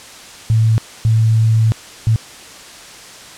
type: tone bursts at uneven times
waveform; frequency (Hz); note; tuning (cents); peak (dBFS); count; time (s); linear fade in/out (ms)
sine; 111.5; A2; +23; -9; 3; 0.5-0.78 / 1.05-1.72 / 2.07-2.16; 0
effects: white hiss -36 dBFS RMS until 3.37 s + low-pass 8000 Hz 12 dB/octave